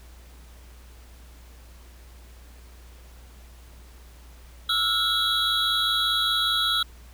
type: tone cluster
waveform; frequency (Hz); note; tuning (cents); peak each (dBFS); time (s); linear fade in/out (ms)
triangle; 1325 / 1430 / 3343 / 3699 / 3918; E6 / F6 / G#7 / A#7 / B7; +9 / +41 / +11 / -14 / -15; -27 / -29 / -24 / -30 / -24; 4.69-6.83; 5
effects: added 60 Hz sine -45 dBFS peak until 7.13 s + pink hiss -54 dBFS RMS until 7.13 s